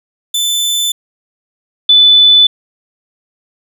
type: tone pair in turn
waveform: sawtooth / sine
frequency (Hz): 3520 / 3494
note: A7 / A7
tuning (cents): 0 / -13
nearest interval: unison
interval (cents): 13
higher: first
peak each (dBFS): -9 / -3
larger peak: second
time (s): 0.34-0.92 / 1.89-2.47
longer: neither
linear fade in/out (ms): 5
effects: none